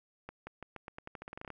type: accelerating click train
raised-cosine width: 0.5 ms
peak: -28 dBFS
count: 16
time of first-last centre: 0.29-1.503 s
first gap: 180 ms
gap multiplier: 0.87
effects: none